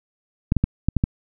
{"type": "clicks", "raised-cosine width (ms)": 5, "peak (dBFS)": -5, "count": 6, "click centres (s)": [0.521, 0.567, 0.64, 0.886, 0.967, 1.039], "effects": []}